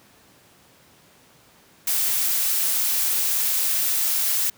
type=noise; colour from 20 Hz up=blue; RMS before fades=-22 dBFS; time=1.87-4.5 s; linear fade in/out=5 ms; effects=pink hiss -54 dBFS RMS until 4.57 s + high-pass 100 Hz 12 dB/octave